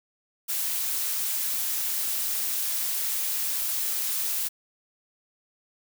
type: noise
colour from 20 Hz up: blue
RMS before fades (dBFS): -28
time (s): 0.48-4.49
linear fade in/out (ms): 20
effects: none